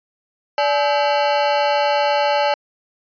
40% pulse ring-modulated tone, 717 Hz, F5, 45 cents sharp, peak -11 dBFS, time 0.58-2.54 s, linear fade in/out 2 ms, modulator 136 Hz, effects resampled to 11025 Hz

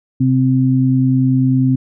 sine tone pair together, 130.2 / 260.4 Hz, C3 / C4, -8 / -8 cents, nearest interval octave, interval 1200 cents, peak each -13 dBFS, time 0.2-1.76 s, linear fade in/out 10 ms, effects none

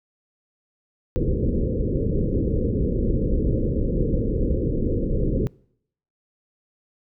pink low-pass noise, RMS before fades -22 dBFS, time 1.16-5.47 s, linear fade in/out 0 ms, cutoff 530 Hz, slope 96 dB/octave, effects noise-tail reverb RT60 0.7 s tail -25 dB re dry

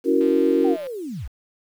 sine chord, F# dominant seventh, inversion second, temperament equal with one note detuned, 280.7 / 329.6 / 370 / 466.2 Hz, C#4 / E4 / F#4 / A#4, +22 / 0 / 0 / 0 cents, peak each -21 dBFS, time 0.04-0.77 s, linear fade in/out 50 ms
click train, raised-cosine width 0.3 ms, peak -27 dBFS, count 115, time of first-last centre 0.21-0.869 s, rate 173 Hz
sine linear sweep, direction down, 796 to 35.49 Hz, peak -28 dBFS, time 0.64-1.28 s, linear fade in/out 10 ms
effects 8-bit

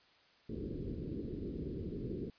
white low-pass noise, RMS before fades -41 dBFS, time 0.49-2.3 s, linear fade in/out 2 ms, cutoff 420 Hz, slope 48 dB/octave, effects white hiss -66 dBFS RMS until 2.38 s + resampled to 11025 Hz

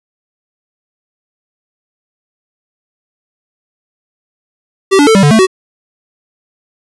square tone with pitch steps, 387.2 / 289 / 443.6 / 195.1 / 146 / 221 / 376.2 Hz, G4 / D4 / A4 / G3 / D3 / A3 / F#4, -21 / -28 / +14 / -8 / -10 / +8 / +29 cents, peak -5 dBFS, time 4.91-5.47 s, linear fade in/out 20 ms, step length 80 ms, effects resampled to 24000 Hz

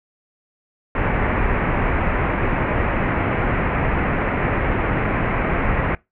pink low-pass noise, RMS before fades -20 dBFS, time 0.95-5.95 s, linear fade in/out 2 ms, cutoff 2400 Hz, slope 48 dB/octave, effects noise-tail reverb RT60 0.2 s tail -22 dB re dry

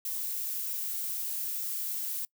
violet noise, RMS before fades -34 dBFS, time 0.05-2.25 s, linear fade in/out 2 ms, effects noise-tail reverb RT60 0.1 s tail -25 dB re dry

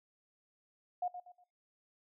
sine tone with echo, 718 Hz, F5, 48 cents sharp, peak -32 dBFS, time 1.02-1.08 s, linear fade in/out 5 ms, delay 120 ms, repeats 3, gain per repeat -10 dB, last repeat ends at 1.44 s, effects noise-tail reverb RT60 0.2 s tail -20 dB re dry

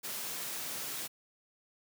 white high-pass noise, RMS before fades -39 dBFS, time 0.03-1.08 s, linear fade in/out 20 ms, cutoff 110 Hz, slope 96 dB/octave, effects none

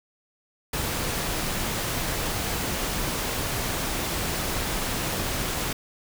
pink noise, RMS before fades -28 dBFS, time 0.73-5.73 s, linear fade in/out 5 ms, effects none

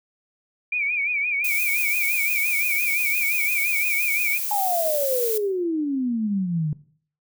sine tone with vibrato, 2349 Hz, D7, in tune, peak -21 dBFS, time 0.72-4.38 s, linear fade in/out 5 ms, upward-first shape sine, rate 5.8 Hz, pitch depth 100 cents each way
violet noise, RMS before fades -27 dBFS, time 1.44-5.38 s, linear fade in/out 5 ms
sine exponential sweep, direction down, 842 to 146.8 Hz, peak -21 dBFS, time 4.51-6.73 s, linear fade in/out 2 ms
effects noise-tail reverb RT60 0.5 s tail -17 dB re dry

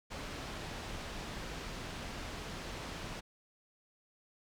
pink low-pass noise, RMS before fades -43 dBFS, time 0.1-3.21 s, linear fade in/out 20 ms, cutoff 5400 Hz, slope 12 dB/octave, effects none

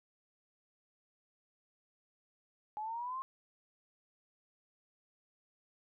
sine exponential sweep, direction up, 838 to 1075 Hz, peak -37 dBFS, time 2.77-3.22 s, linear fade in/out 0 ms, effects none

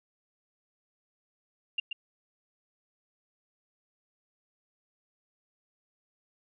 sine tone with echo, 2794 Hz, F7, in tune, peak -26 dBFS, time 1.78-1.8 s, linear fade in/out 5 ms, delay 130 ms, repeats 1, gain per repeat -6 dB, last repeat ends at 1.93 s, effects none

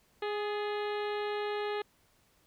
harmonic tone with a mistuned harmonic, 415.3 Hz, G#4, in tune, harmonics 1 / 2 / 3 / 4 / 5 / 6 / 7 / 8 / 9 / 10, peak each -33 / -39 / -43 / -45 / -47 / -49 / -50 / -51 / -52 / -53 dBFS, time 0.22-1.82 s, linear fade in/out 5 ms, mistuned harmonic 4, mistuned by +49 cents, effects pink hiss -68 dBFS RMS until 2.46 s

